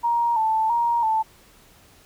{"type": "tone with vibrato", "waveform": "sine", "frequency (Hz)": 910, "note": "A#5", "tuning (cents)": -42, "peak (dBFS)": -18, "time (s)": [0.03, 1.23], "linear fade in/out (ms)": 20, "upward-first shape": "square", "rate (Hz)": 1.5, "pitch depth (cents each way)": 57, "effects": ["pink hiss -53 dBFS RMS until 2.05 s"]}